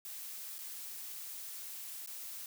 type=noise with dropouts; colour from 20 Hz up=blue; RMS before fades=-45 dBFS; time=0.05-2.46 s; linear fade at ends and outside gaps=1 ms; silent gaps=0.583-0.588 / 2.062-2.073 s; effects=none